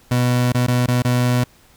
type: tone with dropouts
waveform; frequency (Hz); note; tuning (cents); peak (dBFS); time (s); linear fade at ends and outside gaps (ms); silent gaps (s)
30% pulse; 123.47; B2; 0; -12; 0.11-1.44; 5; 0.523-0.546 / 0.666-0.68 / 0.863-0.881 / 1.022-1.048
effects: pink hiss -52 dBFS RMS until 1.76 s